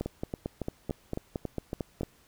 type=two click trains; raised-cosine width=2 ms; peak=-19 / -18 dBFS; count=8 / 10; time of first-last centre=0.06-2.01 / 0.01-2.032 s; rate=3.59 / 4.45 Hz; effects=pink hiss -62 dBFS RMS until 2.27 s